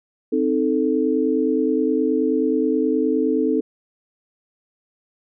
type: chord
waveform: sine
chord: A diminished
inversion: first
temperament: equal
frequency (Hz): 261.6 / 311.1 / 440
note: C4 / Eb4 / A4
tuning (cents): 0 / 0 / 0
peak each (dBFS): -21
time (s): 0.32-3.61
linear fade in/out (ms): 10
effects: none